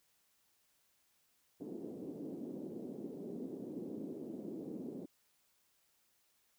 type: band-pass noise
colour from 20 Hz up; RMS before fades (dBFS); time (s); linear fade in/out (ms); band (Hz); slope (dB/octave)
pink; -45; 1.6-5.06; 10; 220 to 400; 24
effects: white hiss -75 dBFS RMS until 6.58 s